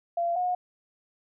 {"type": "tone pair in turn", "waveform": "sine", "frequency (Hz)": [686, 722.6], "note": ["F5", "F#5"], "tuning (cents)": [-31, -41], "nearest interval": "minor second", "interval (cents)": 90, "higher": "second", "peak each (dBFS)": -24, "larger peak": "neither", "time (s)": [[0.17, 0.36], [0.36, 0.55]], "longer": "neither", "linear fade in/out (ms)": 5, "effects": []}